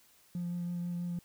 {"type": "tone with vibrato", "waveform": "triangle", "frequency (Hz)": 174.61, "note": "F3", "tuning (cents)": 0, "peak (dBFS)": -30, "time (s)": [0.35, 1.19], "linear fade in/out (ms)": 2, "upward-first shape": "triangle", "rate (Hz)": 6.1, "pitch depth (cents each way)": 15, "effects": ["tanh soft clip ceiling -30 dBFS", "white hiss -64 dBFS RMS until 1.24 s"]}